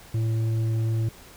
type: tone with tanh clipping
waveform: triangle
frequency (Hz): 112.2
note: A2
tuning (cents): +34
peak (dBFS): -23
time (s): 0.14-1.09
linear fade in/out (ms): 5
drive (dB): 11
effects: pink hiss -48 dBFS RMS until 1.36 s